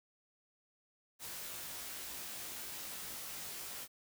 white noise with comb filter, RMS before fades -45 dBFS, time 1.19-3.88 s, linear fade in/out 50 ms, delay 19 ms, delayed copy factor +0.9, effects none

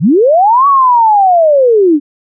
sine linear two-way sweep, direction up then down, 121.3 to 1142 to 275.4 Hz, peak -4 dBFS, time 0-2 s, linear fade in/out 50 ms, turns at 0.67 s, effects none

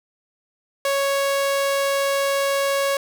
sawtooth tone, 554.4 Hz, C#5, in tune, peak -15 dBFS, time 0.85-2.97 s, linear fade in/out 2 ms, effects none

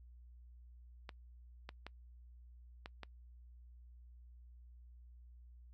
clicks, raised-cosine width 0.3 ms, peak -30 dBFS, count 5, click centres 1.092 / 1.691 / 1.866 / 2.859 / 3.033 s, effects noise-tail reverb RT60 0.1 s tail -24 dB re dry + added 60 Hz sine -55 dBFS peak until 5.73 s

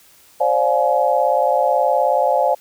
sine chord, D half-diminished seventh, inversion third, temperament just, 528.6 / 587.3 / 704.8 / 845.8 Hz, C5 / D5 / F5 / Ab5, +18 / 0 / +16 / +31 cents, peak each -19 dBFS, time 0.4-2.55 s, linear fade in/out 10 ms, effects white hiss -50 dBFS RMS until 2.6 s

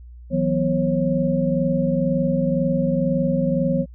sine tone cluster, 162 / 184 / 247 / 543 Hz, E3 / F#3 / B3 / C#5, -30 / -9 / 0 / -36 cents, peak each -23 dBFS, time 0.3-3.86 s, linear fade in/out 50 ms, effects added 60 Hz sine -38 dBFS peak until 3.94 s

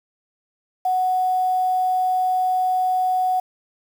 sine tone with quantisation, 740 Hz, F#5, in tune, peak -17 dBFS, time 0.85-3.4 s, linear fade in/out 5 ms, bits 7, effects none

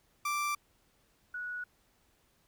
30% pulse / sine tone pair in turn, 1174.7 / 1466.1 Hz, D6 / F#6, 0 / -16 cents, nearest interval major third, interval 384 cents, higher second, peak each -28 / -36 dBFS, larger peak first, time 0.25-0.55 / 1.34-1.64 s, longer neither, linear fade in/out 5 ms, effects pink hiss -70 dBFS RMS until 2.47 s

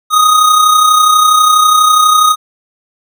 square tone with amplitude modulation, 1246 Hz, D#6, 2 cents sharp, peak -4 dBFS, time 0.1-2.36 s, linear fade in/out 50 ms, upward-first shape sine, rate 32.2 Hz, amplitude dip 45%, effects none

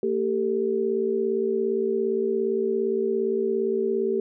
sine tone cluster, 227.8 / 391.7 / 449.1 Hz, A#3 / G4 / A4, -40 / -1 / +35 cents, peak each -30 / -23 / -28 dBFS, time 0.03-4.2 s, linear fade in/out 2 ms, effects none

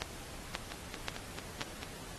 two click trains, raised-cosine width 0.2 ms, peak -16 / -21 dBFS, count 4 / 6, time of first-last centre 0.02-1.616 / 0.72-1.831 s, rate 1.88 / 4.5 Hz, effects pink hiss -48 dBFS RMS until 2.18 s + AAC 32 kbps

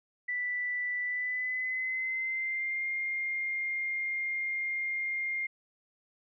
sine tone with pitch glide, 1975.5 to 2117 Hz, B6 to C7, 0 to +20 cents, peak -30 dBFS, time 0.28-5.47 s, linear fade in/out 10 ms, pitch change +120 cents, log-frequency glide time 1.02-2.86 s, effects none

